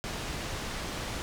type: low-pass noise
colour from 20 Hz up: pink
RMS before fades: -36 dBFS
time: 0.04-1.22 s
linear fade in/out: 0 ms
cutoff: 7100 Hz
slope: 12 dB/octave
effects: none